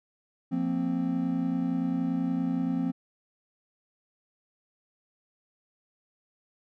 triangle chord, F suspended fourth, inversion none, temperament equal with one note detuned, 174.61 / 231.1 / 261.6 Hz, F3 / Bb3 / C4, 0 / -15 / 0 cents, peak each -29 / -31 / -26 dBFS, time 0.51-2.92 s, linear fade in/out 20 ms, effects none

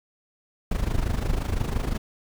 brown noise with amplitude modulation, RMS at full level -22 dBFS, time 0.71-1.98 s, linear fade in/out 5 ms, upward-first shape sine, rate 25.8 Hz, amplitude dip 75%, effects none

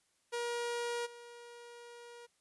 sawtooth tone with level steps, 476 Hz, A#4, 36 cents sharp, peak -31 / -46 dBFS, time 0.32-2.27 s, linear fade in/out 20 ms, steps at 1.05 s, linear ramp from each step 20 ms, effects white hiss -75 dBFS RMS until 2.4 s + resampled to 24000 Hz

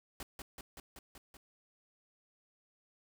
pink noise with echo, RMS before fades -44 dBFS, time 0.2-0.23 s, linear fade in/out 2 ms, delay 190 ms, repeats 6, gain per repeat -2 dB, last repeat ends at 1.37 s, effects none

